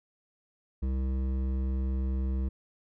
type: tone with hard clipping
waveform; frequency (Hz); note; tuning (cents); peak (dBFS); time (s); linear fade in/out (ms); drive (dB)
triangle; 65.41; C2; 0; -29; 0.82-2.49; 10; 15
effects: none